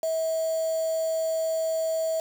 sine tone with quantisation, 646 Hz, E5, 35 cents flat, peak -24 dBFS, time 0.03-2.2 s, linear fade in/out 2 ms, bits 6, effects none

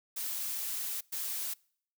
blue noise bursts at uneven times, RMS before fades -36 dBFS, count 2, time 0.16-1.01 / 1.12-1.54 s, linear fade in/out 10 ms, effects noise-tail reverb RT60 0.6 s tail -26 dB re dry

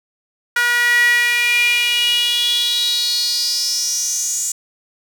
sawtooth tone with high-pass filter sweep, 481.1 Hz, B4, 45 cents flat, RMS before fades -17 dBFS, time 0.56-4.52 s, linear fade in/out 5 ms, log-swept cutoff 1600 to 7200 Hz, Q 7.5, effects none

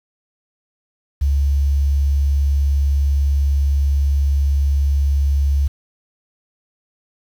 sine tone with quantisation, 70.1 Hz, C#2, 20 cents sharp, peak -13 dBFS, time 1.21-5.68 s, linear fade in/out 10 ms, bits 7, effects none

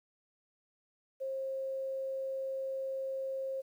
sine tone, 534 Hz, C5, 35 cents sharp, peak -34 dBFS, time 1.2-3.62 s, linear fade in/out 20 ms, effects 11-bit

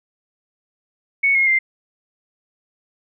sine tone with pitch steps, 2217 / 2154 / 2093 Hz, C#7 / C7 / C7, 0 / +50 / 0 cents, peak -13 dBFS, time 1.23-1.59 s, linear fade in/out 10 ms, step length 120 ms, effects none

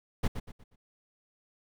brown noise with echo, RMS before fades -26 dBFS, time 0.23-0.28 s, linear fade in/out 10 ms, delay 120 ms, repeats 4, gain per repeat -9 dB, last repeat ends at 0.76 s, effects none

